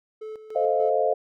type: tone with tremolo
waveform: triangle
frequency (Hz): 434.3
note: A4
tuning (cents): -23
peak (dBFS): -31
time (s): 0.21-0.9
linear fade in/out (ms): 10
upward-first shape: square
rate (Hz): 3.4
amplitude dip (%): 65
type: chord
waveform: sine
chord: F dominant seventh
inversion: first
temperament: equal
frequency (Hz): 440 / 523.3 / 622.3 / 698.5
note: A4 / C5 / Eb5 / F5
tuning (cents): 0 / 0 / 0 / 0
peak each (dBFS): -25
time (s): 0.55-1.14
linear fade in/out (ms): 10
effects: none